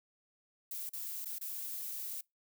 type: noise with dropouts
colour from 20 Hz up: violet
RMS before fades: -41 dBFS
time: 0.71-2.21 s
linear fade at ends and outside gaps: 5 ms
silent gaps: 0.893-0.932 / 1.248-1.255 / 1.385-1.411 s
effects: noise-tail reverb RT60 0.2 s tail -25 dB re dry